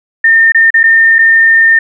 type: tone with dropouts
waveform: sine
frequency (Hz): 1814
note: A#6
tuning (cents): -48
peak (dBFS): -3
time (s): 0.24-1.79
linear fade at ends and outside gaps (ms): 5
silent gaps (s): 0.521-0.546 / 0.705-0.741 / 0.832-0.838 / 1.185-1.189
effects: none